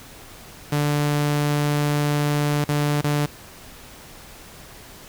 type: tone with dropouts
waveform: sawtooth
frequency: 146.83 Hz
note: D3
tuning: in tune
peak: -15 dBFS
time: 0.72-3.26 s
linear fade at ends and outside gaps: 5 ms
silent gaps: 2.644-2.688 / 3.013-3.041 s
effects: pink hiss -43 dBFS RMS until 5.08 s